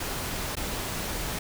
pink noise with dropouts, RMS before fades -32 dBFS, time 0-1.39 s, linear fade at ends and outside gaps 5 ms, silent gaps 0.554-0.567 s, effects none

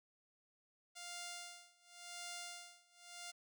5% pulse tone with tremolo, 700 Hz, F5, 4 cents sharp, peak -34 dBFS, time 0.95-3.32 s, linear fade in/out 20 ms, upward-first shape sine, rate 0.91 Hz, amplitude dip 95%, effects none

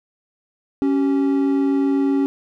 triangle tone pair together, 277.2 / 385 Hz, C#4 / G4, 0 / -31 cents, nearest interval tritone, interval 569 cents, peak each -14 / -22 dBFS, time 0.82-2.26 s, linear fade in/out 0 ms, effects none

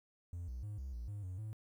triangle tone with pitch steps, 86.7 / 61.8 / 104.5 / 66.5 / 58.5 / 102.8 / 91.9 / 108.4 Hz, F2 / B1 / G#2 / C2 / A#1 / G#2 / F#2 / A2, -12 / +2 / +11 / +29 / +7 / -17 / -11 / -25 cents, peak -38 dBFS, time 0.33-1.53 s, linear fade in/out 0 ms, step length 150 ms, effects tanh soft clip ceiling -35 dBFS + 12-bit

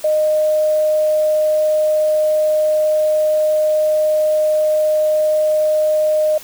sine tone, 615 Hz, D#5, 20 cents flat, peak -12 dBFS, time 0.04-6.38 s, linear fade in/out 5 ms, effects white hiss -37 dBFS RMS until 6.43 s

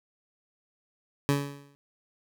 20% pulse tone with exponential decay, 141.7 Hz, C#3, 38 cents sharp, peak -15 dBFS, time 1.29-1.75 s, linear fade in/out 0 ms, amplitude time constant 98 ms, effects none

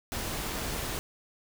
pink noise, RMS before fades -34 dBFS, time 0.12-0.99 s, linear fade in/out 0 ms, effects none

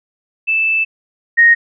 sine tone pair in turn, 2637 / 1864.6 Hz, E7 / A#6, 0 / 0 cents, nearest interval tritone, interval 600 cents, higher first, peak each -12 / -5 dBFS, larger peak second, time 0.47-0.85 / 1.37-1.55 s, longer first, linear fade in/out 20 ms, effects none

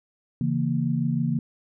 sine chord, A# diminished, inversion first, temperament equal with one note detuned, 138.59 / 164.81 / 231.6 Hz, C#3 / E3 / A#3, 0 / 0 / -11 cents, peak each -26 dBFS, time 0.41-1.39 s, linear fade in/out 2 ms, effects none

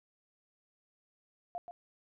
sine tone with echo, 700 Hz, F5, 4 cents sharp, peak -36 dBFS, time 1.55-1.58 s, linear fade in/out 0 ms, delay 130 ms, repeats 1, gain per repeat -7 dB, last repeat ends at 1.71 s, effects none

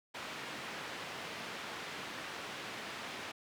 white band-pass noise, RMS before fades -44 dBFS, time 0.14-3.32 s, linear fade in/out 10 ms, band 130 to 2700 Hz, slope 12 dB/octave, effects none

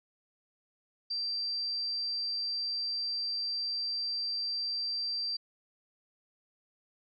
sine tone, 4699 Hz, D8, in tune, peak -31 dBFS, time 1.1-5.37 s, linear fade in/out 10 ms, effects none

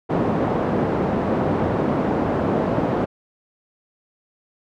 pink band-pass noise, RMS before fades -21 dBFS, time 0.09-3.06 s, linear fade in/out 20 ms, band 160 to 740 Hz, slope 12 dB/octave, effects none

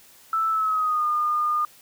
sine tone with pitch glide, 1318.5 to 1216.1 Hz, E6 to D#6, 0 to -40 cents, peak -20 dBFS, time 0.33-1.65 s, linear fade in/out 2 ms, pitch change -140 cents, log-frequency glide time 0.5-1.06 s, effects white hiss -52 dBFS RMS until 1.81 s

